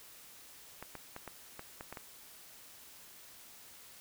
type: clicks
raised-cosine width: 0.5 ms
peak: -28 dBFS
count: 8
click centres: 0.826 / 0.953 / 1.164 / 1.277 / 1.594 / 1.809 / 1.926 / 1.972 s
effects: white hiss -55 dBFS RMS until 4 s